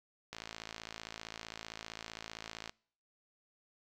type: click train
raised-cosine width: 0.2 ms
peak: -25 dBFS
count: 132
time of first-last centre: 0.33-2.695 s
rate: 55.4 Hz
effects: noise-tail reverb RT60 0.6 s tail -26 dB re dry